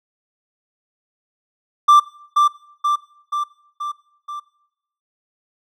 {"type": "tone with echo", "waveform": "triangle", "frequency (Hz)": 1178, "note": "D6", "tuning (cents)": 5, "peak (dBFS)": -5, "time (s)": [1.88, 2], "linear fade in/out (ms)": 10, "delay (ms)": 480, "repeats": 5, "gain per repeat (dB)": -4, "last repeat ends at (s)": 4.4, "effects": ["noise-tail reverb RT60 0.9 s tail -23 dB re dry"]}